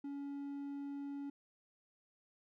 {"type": "tone", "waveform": "triangle", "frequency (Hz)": 281.8, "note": "C#4", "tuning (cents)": 29, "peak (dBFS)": -39, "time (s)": [0.04, 1.3], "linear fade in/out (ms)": 5, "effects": []}